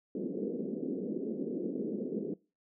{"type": "band-pass noise", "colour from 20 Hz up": "pink", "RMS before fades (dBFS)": -36, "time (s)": [0.15, 2.34], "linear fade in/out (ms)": 2, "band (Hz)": [190, 470], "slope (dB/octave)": 48, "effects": ["noise-tail reverb RT60 0.3 s tail -21 dB re dry"]}